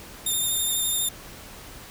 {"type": "tone with vibrato", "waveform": "5% pulse", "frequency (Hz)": 3631, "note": "A#7", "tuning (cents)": -46, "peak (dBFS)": -16, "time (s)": [0.26, 1.09], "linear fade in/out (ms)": 5, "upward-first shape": "sine", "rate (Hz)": 12, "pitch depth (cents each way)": 22, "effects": ["pink hiss -43 dBFS RMS until 1.9 s"]}